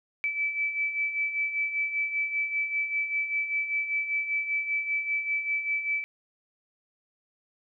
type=beating tone pair; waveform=sine; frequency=2306 / 2311.1 Hz; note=D7 / D7; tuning=-32 / -28 cents; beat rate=5.1 Hz; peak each=-34 / -27 dBFS; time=0.24-6.04 s; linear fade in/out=0 ms; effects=none